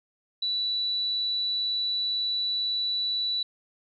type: tone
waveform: sine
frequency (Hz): 3951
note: B7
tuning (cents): 0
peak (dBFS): -25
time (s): 0.42-3.43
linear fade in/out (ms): 5
effects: none